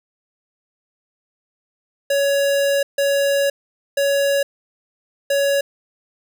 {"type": "tone bursts at uneven times", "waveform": "square", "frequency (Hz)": 560, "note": "C#5", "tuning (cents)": 18, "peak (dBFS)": -16, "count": 4, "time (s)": [[2.1, 2.83], [2.98, 3.5], [3.97, 4.43], [5.3, 5.61]], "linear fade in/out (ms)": 5, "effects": []}